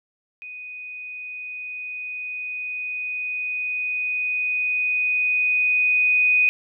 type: tone with level ramp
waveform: sine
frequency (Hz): 2489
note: D#7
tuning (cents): 0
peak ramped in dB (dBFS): -34 to -14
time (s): 0.42-6.49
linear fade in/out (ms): 0
effects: none